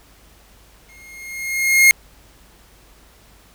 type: tone with exponential growth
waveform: 45% pulse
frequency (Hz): 2142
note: C7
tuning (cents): +40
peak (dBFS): -6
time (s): 0.89-1.91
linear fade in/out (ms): 0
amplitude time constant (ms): 220
effects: added 50 Hz sine -51 dBFS peak until 3.54 s + pink hiss -51 dBFS RMS until 3.54 s